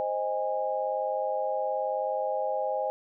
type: chord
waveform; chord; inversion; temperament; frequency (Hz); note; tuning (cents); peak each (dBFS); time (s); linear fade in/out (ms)
sine; Ab major; first; equal with one note detuned; 523.3 / 622.3 / 819.6; C5 / Eb5 / Ab5; 0 / 0 / -23; -31; 0-2.9; 0
effects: none